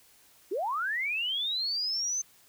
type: linear sweep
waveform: sine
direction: up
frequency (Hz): 330.5 to 6272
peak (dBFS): -28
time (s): 0.51-2.22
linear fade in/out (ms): 10
effects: white hiss -60 dBFS RMS until 2.48 s